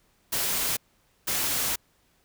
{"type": "noise bursts at uneven times", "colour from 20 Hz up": "white", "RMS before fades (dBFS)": -27, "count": 2, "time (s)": [[0.32, 0.77], [1.27, 1.76]], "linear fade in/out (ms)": 10, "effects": ["pink hiss -66 dBFS RMS until 2.24 s"]}